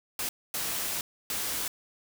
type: noise bursts at uneven times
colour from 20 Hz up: white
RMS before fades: -32 dBFS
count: 3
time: 0.19-0.29 / 0.54-1.01 / 1.3-1.68 s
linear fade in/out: 2 ms
effects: none